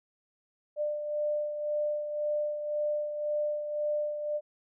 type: beating tone pair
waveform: sine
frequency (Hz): 596 / 597.9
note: D5 / D5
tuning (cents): +25 / +31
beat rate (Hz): 1.9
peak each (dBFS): -29 / -38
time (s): 0.76-4.41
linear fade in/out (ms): 50
effects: none